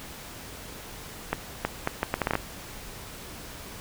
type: accelerating click train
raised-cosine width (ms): 0.5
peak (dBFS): -9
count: 10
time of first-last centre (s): 1.33-2.354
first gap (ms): 320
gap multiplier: 0.7
effects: pink hiss -42 dBFS RMS until 3.8 s